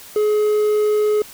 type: tone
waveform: triangle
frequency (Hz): 422.9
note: G#4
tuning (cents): +31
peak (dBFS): -12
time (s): 0.16-1.22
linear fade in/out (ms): 2
effects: white hiss -40 dBFS RMS until 1.33 s